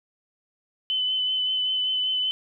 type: tone with vibrato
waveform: sine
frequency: 3026 Hz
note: F#7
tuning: 38 cents sharp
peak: -22 dBFS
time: 0.9-2.31 s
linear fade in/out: 0 ms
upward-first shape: triangle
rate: 5.2 Hz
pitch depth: 21 cents each way
effects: none